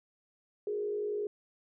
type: tone with frequency modulation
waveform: sine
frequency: 416.8 Hz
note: G#4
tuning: 6 cents sharp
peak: -31 dBFS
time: 0.67-1.27 s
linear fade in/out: 2 ms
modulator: 51.2 Hz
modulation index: 0.58
effects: none